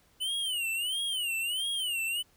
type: tone with vibrato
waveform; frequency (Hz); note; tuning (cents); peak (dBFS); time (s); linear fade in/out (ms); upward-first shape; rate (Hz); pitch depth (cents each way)
square; 2960; F#7; 0; -30; 0.2-2.23; 20; sine; 1.5; 180
effects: pink hiss -65 dBFS RMS until 2.36 s